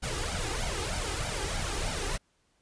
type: noise with flanger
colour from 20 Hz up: pink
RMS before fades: -32 dBFS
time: 0.02-2.18 s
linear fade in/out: 20 ms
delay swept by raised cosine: 1.3 to 2.5 ms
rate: 3.2 Hz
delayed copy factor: +0.7
effects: pink hiss -71 dBFS RMS until 2.61 s + resampled to 22050 Hz